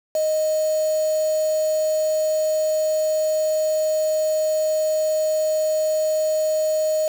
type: tone with quantisation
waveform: sine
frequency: 622.3 Hz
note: D#5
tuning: in tune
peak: -18 dBFS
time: 0.15-7.08 s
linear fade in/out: 2 ms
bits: 5
effects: none